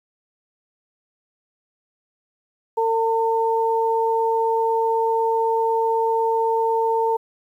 sine tone pair together, 453 / 904 Hz, A#4 / A5, -50 / +47 cents, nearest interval octave, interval 1197 cents, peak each -20 dBFS, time 2.77-7.17 s, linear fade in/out 10 ms, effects 9-bit

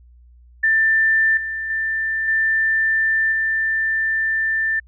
sine tone with level steps, 1780 Hz, A6, 20 cents sharp, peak -13 / -23 / -19 / -15 / -17 dBFS, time 0.63-4.8 s, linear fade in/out 10 ms, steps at 1.37 / 1.7 / 2.28 / 3.32 s, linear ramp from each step 2 ms, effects added 60 Hz sine -45 dBFS peak until 4.87 s

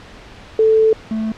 sine / triangle tone pair in turn, 440 / 219.6 Hz, A4 / A3, 0 / -3 cents, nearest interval octave, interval 1203 cents, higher first, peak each -9 / -16 dBFS, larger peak first, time 0.59-0.93 / 1.11-1.32 s, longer first, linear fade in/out 2 ms, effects pink hiss -39 dBFS RMS until 1.37 s + low-pass 4000 Hz 12 dB/octave

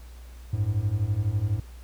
triangle beating tone pair, 95.7 / 107.7 Hz, G2 / A2, -41 / -37 cents, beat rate 12 Hz, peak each -25 / -23 dBFS, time 0.53-1.6 s, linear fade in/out 5 ms, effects added 60 Hz sine -41 dBFS peak until 1.83 s + pink hiss -55 dBFS RMS until 1.83 s

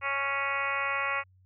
harmonic tone, 277.2 Hz, C#4, in tune, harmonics 2 / 3 / 4 / 5 / 6 / 7 / 8 / 9 / 10, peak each -39 / -40 / -33 / -35 / -43 / -34 / -35 / -36 / -43 dBFS, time 0.01-1.24 s, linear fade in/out 50 ms, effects added 93 Hz sine -58 dBFS peak until 1.45 s

